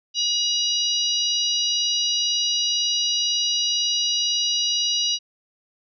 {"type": "harmonic tone", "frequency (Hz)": 962, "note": "B5", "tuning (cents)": -46, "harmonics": [3, 4, 5, 6], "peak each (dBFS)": [-24, -25, -26, -27], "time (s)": [0.14, 5.19], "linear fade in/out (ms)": 50, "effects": []}